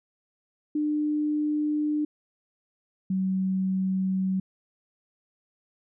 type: tone pair in turn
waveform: sine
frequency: 300 / 188.99 Hz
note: D4 / F#3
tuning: +37 / +37 cents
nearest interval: minor sixth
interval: 800 cents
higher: first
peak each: -23 dBFS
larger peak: neither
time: 0.75-2.05 / 3.1-4.4 s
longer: neither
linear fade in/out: 5 ms
effects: none